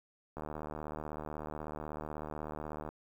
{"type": "click train", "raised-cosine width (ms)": 1, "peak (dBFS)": -27, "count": 193, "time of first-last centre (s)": [0.37, 2.89], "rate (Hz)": 76.2, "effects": ["10-bit"]}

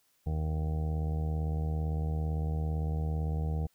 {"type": "harmonic tone", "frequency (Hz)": 77.78, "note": "D#2", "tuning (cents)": 0, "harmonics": [1, 2, 3, 4, 5, 6, 7, 8, 9, 10], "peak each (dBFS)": [-30, -34, -48, -49, -53, -45, -56, -56, -51, -49], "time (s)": [0.26, 3.67], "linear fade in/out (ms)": 10, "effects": ["white hiss -71 dBFS RMS until 3.74 s"]}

